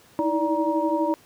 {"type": "tone cluster", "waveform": "sine", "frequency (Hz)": [314, 326, 583, 943], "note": ["D#4", "E4", "D5", "A#5"], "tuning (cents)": [16, -19, -13, 20], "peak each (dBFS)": -26, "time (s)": [0.19, 1.14], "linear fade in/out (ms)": 0, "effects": ["pink hiss -54 dBFS RMS until 1.25 s", "high-pass 100 Hz 12 dB/octave"]}